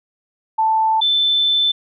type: tone pair in turn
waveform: sine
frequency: 882 / 3528 Hz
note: A5 / A7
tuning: +4 / +4 cents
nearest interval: 2 octaves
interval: 2400 cents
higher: second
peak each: -13 dBFS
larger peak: neither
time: 0.58-1.01 / 1.01-1.72 s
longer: second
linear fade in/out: 10 ms
effects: none